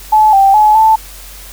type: tone with pitch steps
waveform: sine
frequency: 861 / 783 / 852 / 880 Hz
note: A5 / G5 / G#5 / A5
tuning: -38 / -2 / +44 / 0 cents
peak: -4 dBFS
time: 0.12-0.96 s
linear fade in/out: 10 ms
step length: 210 ms
effects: added 46 Hz sine -33 dBFS peak until 1.52 s + white hiss -34 dBFS RMS until 1.52 s